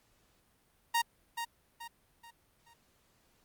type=tone with echo; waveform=sawtooth; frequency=932.3 Hz; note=A#5; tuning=in tune; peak=-23 dBFS; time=0.94-1.02 s; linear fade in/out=10 ms; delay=430 ms; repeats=4; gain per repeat=-8 dB; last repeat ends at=2.74 s; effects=pink hiss -70 dBFS RMS until 3.44 s + Opus 48 kbps